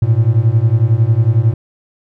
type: beating tone pair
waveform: triangle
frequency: 107.7 / 118.7 Hz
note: A2 / A#2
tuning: -37 / +32 cents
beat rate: 11 Hz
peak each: -10 / -10 dBFS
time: 0.02-1.54 s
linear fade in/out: 5 ms
effects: none